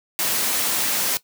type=noise; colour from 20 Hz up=white; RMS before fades=-22 dBFS; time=0.19-1.17 s; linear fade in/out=0 ms; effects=noise-tail reverb RT60 0.1 s tail -17 dB re dry + high-pass 150 Hz 12 dB/octave